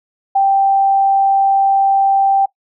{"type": "tone", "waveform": "sine", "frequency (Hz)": 784, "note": "G5", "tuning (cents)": 0, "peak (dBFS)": -9, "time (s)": [0.35, 2.46], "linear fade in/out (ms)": 10, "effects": ["noise-tail reverb RT60 0.1 s tail -20 dB re dry"]}